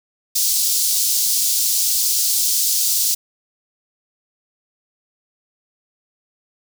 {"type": "high-pass noise", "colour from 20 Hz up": "pink", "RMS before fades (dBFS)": -18, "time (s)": [0.35, 3.15], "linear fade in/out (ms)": 10, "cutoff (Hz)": 4700, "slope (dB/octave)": 24, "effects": []}